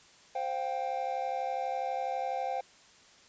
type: chord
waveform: triangle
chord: C suspended fourth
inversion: none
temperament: equal with one note detuned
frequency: 523.3 / 711.9 / 784 Hz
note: C5 / F5 / G5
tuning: 0 / +33 / 0 cents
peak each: -35 / -34 / -32 dBFS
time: 0.35-2.61 s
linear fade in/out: 5 ms
effects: white hiss -58 dBFS RMS until 3.28 s + resampled to 16000 Hz